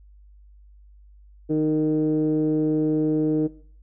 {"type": "tone with low-pass filter", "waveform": "15% pulse", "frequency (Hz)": 154.4, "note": "D#3", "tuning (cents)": -13, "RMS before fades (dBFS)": -22, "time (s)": [1.49, 3.48], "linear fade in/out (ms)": 20, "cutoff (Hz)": 380, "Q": 7.7, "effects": ["noise-tail reverb RT60 0.5 s tail -18 dB re dry", "added 50 Hz sine -47 dBFS peak until 3.82 s"]}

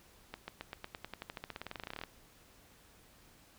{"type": "accelerating click train", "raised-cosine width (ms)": 0.3, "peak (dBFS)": -25, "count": 27, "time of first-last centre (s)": [0.34, 2.037], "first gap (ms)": 140, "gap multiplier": 0.93, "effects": ["pink hiss -62 dBFS RMS until 3.58 s"]}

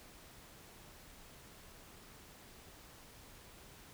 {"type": "silence", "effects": ["pink hiss -57 dBFS RMS until 3.93 s"]}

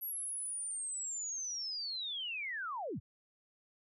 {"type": "linear sweep", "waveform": "sine", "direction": "down", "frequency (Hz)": [11660, 58.27], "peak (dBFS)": -37, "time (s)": [0.01, 3], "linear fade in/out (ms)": 20, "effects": []}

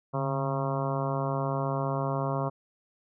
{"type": "harmonic tone with a mistuned harmonic", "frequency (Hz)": 135.8, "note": "C#3", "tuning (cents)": -35, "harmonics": [1, 2, 3, 4, 5, 6, 7, 8, 9, 10], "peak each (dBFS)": [-30, -37, -37, -35, -35, -43, -37, -37, -42, -46], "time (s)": [0.13, 2.5], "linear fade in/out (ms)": 20, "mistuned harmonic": 1, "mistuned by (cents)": 73, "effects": []}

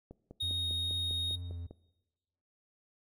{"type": "click train", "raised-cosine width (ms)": 2, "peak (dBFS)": -34, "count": 9, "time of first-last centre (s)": [0.11, 1.71], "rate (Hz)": 5}
{"type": "tone", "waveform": "triangle", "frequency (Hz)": 3729, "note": "A#7", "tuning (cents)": 0, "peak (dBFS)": -30, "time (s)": [0.4, 1.36], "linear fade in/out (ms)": 10}
{"type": "tone with vibrato", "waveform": "triangle", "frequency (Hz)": 87.31, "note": "F2", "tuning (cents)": 0, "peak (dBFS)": -36, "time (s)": [0.42, 1.67], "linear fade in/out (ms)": 10, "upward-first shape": "sine", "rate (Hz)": 2.3, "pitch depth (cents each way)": 35}
{"effects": ["noise-tail reverb RT60 1.0 s tail -19 dB re dry"]}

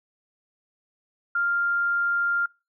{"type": "tone", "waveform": "sine", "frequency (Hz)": 1396.9, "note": "F6", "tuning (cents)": 0, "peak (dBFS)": -21, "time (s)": [1.35, 2.46], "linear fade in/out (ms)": 5, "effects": ["noise-tail reverb RT60 0.3 s tail -26 dB re dry"]}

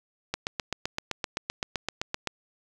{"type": "click train", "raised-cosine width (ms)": 0.2, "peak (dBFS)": -11, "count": 16, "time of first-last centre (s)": [0.34, 2.273], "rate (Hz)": 7.76, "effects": []}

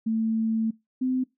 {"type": "tone pair in turn", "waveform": "sine", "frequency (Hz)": [222.9, 256.9], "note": ["A3", "C4"], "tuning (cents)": [23, -32], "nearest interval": "major second", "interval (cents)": 245, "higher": "second", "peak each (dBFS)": -22, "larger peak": "neither", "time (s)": [[0.06, 0.71], [1.01, 1.24]], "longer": "first", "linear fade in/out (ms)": 10, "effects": ["noise-tail reverb RT60 0.2 s tail -22 dB re dry"]}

